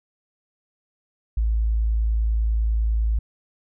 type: tone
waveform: sine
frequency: 55 Hz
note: A1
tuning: in tune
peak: -18 dBFS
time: 1.37-3.19 s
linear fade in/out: 5 ms
effects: none